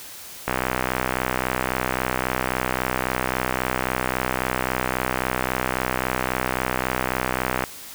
click train, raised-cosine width 0.5 ms, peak -6 dBFS, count 457, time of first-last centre 0.48-7.639 s, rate 63.7 Hz, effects white hiss -39 dBFS RMS until 7.94 s

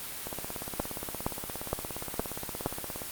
two click trains, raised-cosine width 1 ms, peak -13 / -22 dBFS, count 5 / 48, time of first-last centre 0.8-2.66 / 0.27-3.019 s, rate 2.15 / 17.1 Hz, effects white hiss -39 dBFS RMS until 3.11 s + Opus 32 kbps

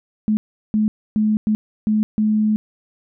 sine tone bursts at uneven times, 214.3 Hz, A3, 45 cents flat, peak -14 dBFS, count 6, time 0.28-0.37 / 0.74-0.88 / 1.16-1.37 / 1.47-1.55 / 1.87-2.03 / 2.18-2.56 s, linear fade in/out 0 ms, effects none

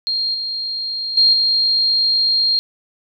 sine tone with level steps, 4218 Hz, C8, 13 cents sharp, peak -17 / -21 / -9 / -13 dBFS, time 0.07-2.59 s, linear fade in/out 0 ms, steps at 0.34 / 1.17 / 1.33 s, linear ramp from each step 5 ms, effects none

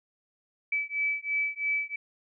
sine beating tone pair, 2300 / 2303 Hz, D7 / D7, -37 / -34 cents, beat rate 3 Hz, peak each -30 dBFS, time 0.72-1.96 s, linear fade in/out 5 ms, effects none

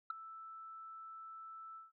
sine tone with ADSR envelope, 1320 Hz, E6, 2 cents sharp, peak -31 dBFS, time 0.1-1.92 s, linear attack 5 ms, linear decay 7 ms, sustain -17 dB, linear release 160 ms, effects tanh soft clip ceiling -30 dBFS

